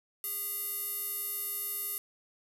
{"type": "tone with band-pass filter", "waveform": "square", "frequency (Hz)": 406.8, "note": "G#4", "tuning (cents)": -36, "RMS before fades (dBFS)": -36, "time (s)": [0.24, 1.98], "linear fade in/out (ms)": 0, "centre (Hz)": 12000, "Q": 7.1, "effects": []}